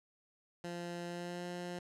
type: tone with pitch glide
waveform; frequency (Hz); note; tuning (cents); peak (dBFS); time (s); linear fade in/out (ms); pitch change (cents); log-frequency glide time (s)
15% pulse; 173.4 to 176.53; F3 to F3; -12 to +19; -34; 0.64-1.79; 2; +31; 1.07-1.45
effects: low-pass 9000 Hz 12 dB/octave